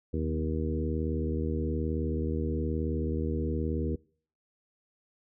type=harmonic tone with a mistuned harmonic; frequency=78.9 Hz; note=D#2; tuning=25 cents sharp; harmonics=1 / 2 / 3 / 4 / 5 / 6; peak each=-31 / -36 / -35 / -36 / -38 / -38 dBFS; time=0.13-3.96 s; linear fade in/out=10 ms; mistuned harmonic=2; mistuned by=-25 cents; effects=noise-tail reverb RT60 0.5 s tail -24 dB re dry